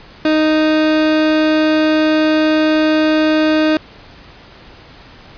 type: tone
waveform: 30% pulse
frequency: 310.4 Hz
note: D#4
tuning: 4 cents flat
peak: -8 dBFS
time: 0.25-3.77 s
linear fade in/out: 2 ms
effects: pink hiss -40 dBFS RMS until 5.37 s + resampled to 11025 Hz